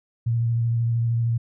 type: tone with vibrato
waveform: sine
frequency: 116.54 Hz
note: A#2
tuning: in tune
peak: -19 dBFS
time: 0.26-1.38 s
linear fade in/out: 10 ms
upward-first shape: square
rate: 13 Hz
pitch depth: 16 cents each way
effects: none